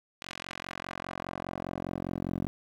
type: tone with band-pass filter sweep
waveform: 10% pulse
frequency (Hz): 44.95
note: F#1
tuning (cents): -49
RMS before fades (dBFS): -37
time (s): 0.22-2.47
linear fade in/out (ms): 0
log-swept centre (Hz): 3200 to 230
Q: 0.88
effects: 10-bit